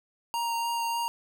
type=tone with vibrato; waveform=square; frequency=932.3 Hz; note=A#5; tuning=in tune; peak=-28 dBFS; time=0.34-1.08 s; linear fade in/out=0 ms; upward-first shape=sine; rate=3.4 Hz; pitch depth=11 cents each way; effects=none